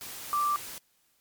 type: tone in noise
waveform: sine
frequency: 1174.7 Hz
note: D6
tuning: in tune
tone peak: -24 dBFS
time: 0.33-0.56 s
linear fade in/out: 0 ms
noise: white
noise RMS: -41 dBFS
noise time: 0.01-0.78 s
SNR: +14 dB
effects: white hiss -69 dBFS RMS until 1.2 s + MP3 96 kbps